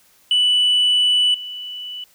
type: tone with level steps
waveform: sine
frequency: 2970 Hz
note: F#7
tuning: 6 cents sharp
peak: -11 / -28 dBFS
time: 0.31-2.04 s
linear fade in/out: 2 ms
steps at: 1.34 s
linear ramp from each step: 5 ms
effects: tanh soft clip ceiling -11 dBFS + white hiss -55 dBFS RMS until 2.14 s